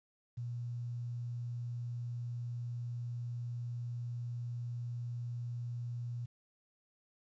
sine tone with quantisation, 120 Hz, B2, 49 cents flat, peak -37 dBFS, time 0.37-6.26 s, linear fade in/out 10 ms, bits 11, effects resampled to 16000 Hz

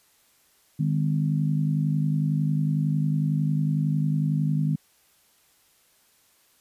harmonic tone, 51 Hz, G#1, 31 cents flat, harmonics 3 / 4 / 5, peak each -22 / -29 / -31 dBFS, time 0.79-4.76 s, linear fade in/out 10 ms, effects white hiss -62 dBFS RMS until 6.6 s + resampled to 32000 Hz

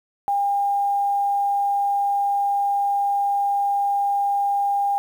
sine tone with quantisation, 804 Hz, G5, 44 cents sharp, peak -18 dBFS, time 0.28-4.98 s, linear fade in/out 0 ms, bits 8, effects none

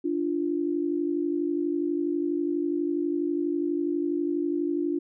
sine tone pair together, 293.7 / 345.9 Hz, D4 / F4, 0 / -17 cents, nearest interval minor third, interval 283 cents, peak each -27 dBFS, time 0.04-4.99 s, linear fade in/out 10 ms, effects none

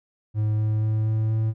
triangle tone with pitch steps, 107.1 / 107.91 / 108.72 / 109.54 / 110.37 Hz, A2 / A2 / A2 / A2 / A2, -46 / -33 / -20 / -7 / +6 cents, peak -18 dBFS, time 0.34-1.54 s, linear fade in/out 50 ms, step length 240 ms, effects none

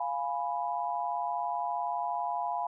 sine chord, F diminished, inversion none, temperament equal, 698.5 / 830.6 / 987.8 Hz, F5 / Ab5 / Cb6, 0 / 0 / 0 cents, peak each -34 dBFS, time 0-2.67 s, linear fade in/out 5 ms, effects none

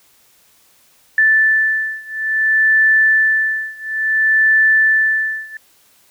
sine beating tone pair, 1758 / 1758.58 Hz, A6 / A6, -2 / -1 cents, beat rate 0.58 Hz, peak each -14 / -15 dBFS, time 1.18-5.57 s, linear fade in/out 2 ms, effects white hiss -53 dBFS RMS until 6.1 s

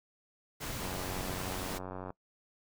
pink noise, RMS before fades -39 dBFS, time 0.6-1.79 s, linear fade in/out 20 ms
click train, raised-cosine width 1 ms, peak -27 dBFS, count 121, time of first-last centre 0.81-2.104 s, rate 92.7 Hz
effects noise-tail reverb RT60 0.1 s tail -22 dB re dry

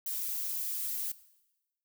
violet noise with flanger, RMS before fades -35 dBFS, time 0.06-1.12 s, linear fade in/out 5 ms, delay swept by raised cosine 0.62 to 3.82 ms, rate 2.9 Hz, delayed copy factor +0.5, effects noise-tail reverb RT60 1.0 s tail -18 dB re dry

